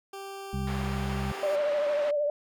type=tone; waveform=20% pulse; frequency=392 Hz; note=G4; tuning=in tune; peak=-33 dBFS; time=0.13-1.56 s; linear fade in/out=5 ms
type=harmonic tone; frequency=66.3 Hz; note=C2; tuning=23 cents sharp; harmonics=1 / 2 / 3; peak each=-33 / -33 / -33 dBFS; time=0.53-1.32 s; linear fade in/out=5 ms
type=band-pass noise; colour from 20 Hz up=pink; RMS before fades=-40 dBFS; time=0.67-2.11 s; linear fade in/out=5 ms; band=540 to 2500 Hz; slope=12 dB/octave
type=tone with vibrato; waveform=sine; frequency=587 Hz; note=D5; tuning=1 cent flat; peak=-24 dBFS; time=1.43-2.3 s; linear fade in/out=2 ms; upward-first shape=triangle; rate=13 Hz; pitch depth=52 cents each way
effects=none